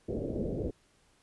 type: low-pass noise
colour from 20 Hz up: white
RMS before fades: -34 dBFS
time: 0.08-0.71 s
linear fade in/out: 10 ms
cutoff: 540 Hz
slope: 48 dB/octave
effects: pink hiss -67 dBFS RMS until 1.22 s + resampled to 24000 Hz